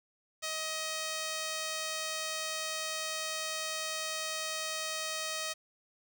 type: tone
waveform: 5% pulse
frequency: 630 Hz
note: D#5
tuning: 21 cents sharp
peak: -23 dBFS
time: 0.42-5.54 s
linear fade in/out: 20 ms
effects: 10-bit